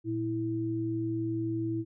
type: tone pair together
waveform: sine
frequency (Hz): 115.9 / 327.8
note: A#2 / E4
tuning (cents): -10 / -10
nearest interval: octave + tritone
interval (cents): 1800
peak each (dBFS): -34 / -30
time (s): 0.04-1.85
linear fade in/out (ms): 50
effects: none